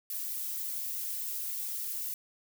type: noise with flanger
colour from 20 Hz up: violet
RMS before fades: -36 dBFS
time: 0.1-2.14 s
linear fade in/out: 2 ms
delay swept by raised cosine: 1.2 to 3 ms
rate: 3.5 Hz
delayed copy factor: -0.75
effects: none